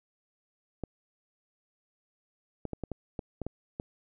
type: clicks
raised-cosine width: 2 ms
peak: -21 dBFS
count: 9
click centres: 0.837 / 2.653 / 2.733 / 2.837 / 2.917 / 3.192 / 3.417 / 3.466 / 3.799 s
effects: none